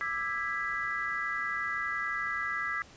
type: chord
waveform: sine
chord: E dominant seventh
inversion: third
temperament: just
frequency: 1186.7 / 1318.5 / 1648.1 / 1977.8 Hz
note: D6 / E6 / G#6 / B6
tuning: +18 / 0 / -14 / +2 cents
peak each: -39 / -37 / -35 / -34 dBFS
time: 0.01-2.82 s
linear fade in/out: 0 ms
effects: pink hiss -54 dBFS RMS until 2.96 s + resampled to 16000 Hz